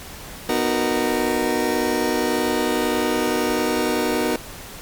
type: chord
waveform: 30% pulse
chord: B major seventh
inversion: none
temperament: just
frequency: 246.9 / 308.7 / 370.4 / 463 Hz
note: B3 / D#4 / F#4 / A#4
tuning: 0 / -14 / +2 / -12 cents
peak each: -22 dBFS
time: 0.49-4.36 s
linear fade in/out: 2 ms
effects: pink hiss -37 dBFS RMS until 4.81 s + MP3 96 kbps